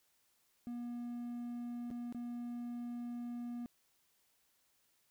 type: tone with dropouts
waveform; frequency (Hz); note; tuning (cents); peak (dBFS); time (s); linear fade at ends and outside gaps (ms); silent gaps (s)
triangle; 240; B3; -49; -38; 0.67-3.66; 0; 1.903-1.912 / 2.125-2.147
effects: white hiss -75 dBFS RMS until 5.1 s